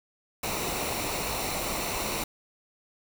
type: noise with comb filter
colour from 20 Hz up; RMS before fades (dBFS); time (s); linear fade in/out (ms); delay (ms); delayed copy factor
pink; -31; 0.43-2.24; 5; 0.61; -0.55
effects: none